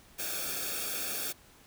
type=noise with comb filter; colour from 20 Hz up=white; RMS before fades=-35 dBFS; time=0.18-1.33 s; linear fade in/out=20 ms; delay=1 ms; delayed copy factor=-0.85; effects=pink hiss -58 dBFS RMS until 1.66 s